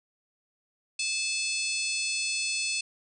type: harmonic tone with a mistuned harmonic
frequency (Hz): 870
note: A5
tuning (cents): -20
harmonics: 3 / 4 / 5 / 6 / 7 / 8 / 9 / 10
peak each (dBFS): -31 / -40 / -34 / -37 / -39 / -43 / -38 / -37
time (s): 0.99-2.81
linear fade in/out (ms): 5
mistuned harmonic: 6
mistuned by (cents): -35
effects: none